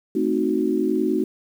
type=chord; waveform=sine; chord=A diminished seventh; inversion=none; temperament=equal; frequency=220 / 261.6 / 311.1 / 370 Hz; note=A3 / C4 / Eb4 / Gb4; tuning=0 / 0 / 0 / 0 cents; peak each=-26 / -25 / -23 / -23 dBFS; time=0.15-1.24 s; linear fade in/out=5 ms; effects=8-bit